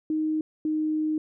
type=tone pair in turn; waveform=sine; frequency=311.3 / 309.6 Hz; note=D#4 / D#4; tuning=+1 / -9 cents; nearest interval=unison; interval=10 cents; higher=first; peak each=-23 dBFS; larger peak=neither; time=0.1-0.41 / 0.65-1.18 s; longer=second; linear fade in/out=2 ms; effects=none